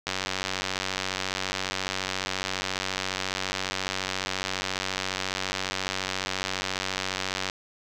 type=click train; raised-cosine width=0.2 ms; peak=-10 dBFS; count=703; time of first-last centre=0.07-7.499 s; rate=94.5 Hz; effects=none